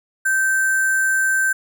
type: tone with sample-and-hold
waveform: sine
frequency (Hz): 1555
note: G6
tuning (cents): -14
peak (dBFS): -15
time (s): 0.25-1.53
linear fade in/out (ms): 10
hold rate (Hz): 8820
effects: none